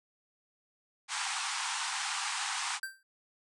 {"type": "band-pass noise", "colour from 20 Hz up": "pink", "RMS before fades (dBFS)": -35, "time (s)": [1.08, 2.8], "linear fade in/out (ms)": 50, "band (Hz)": [780, 9500], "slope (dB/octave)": 96}
{"type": "tone with exponential decay", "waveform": "square", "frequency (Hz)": 1568, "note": "G6", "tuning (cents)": 0, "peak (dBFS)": -33, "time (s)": [2.83, 3.03], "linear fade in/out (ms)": 2, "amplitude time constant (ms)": 42}
{"effects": []}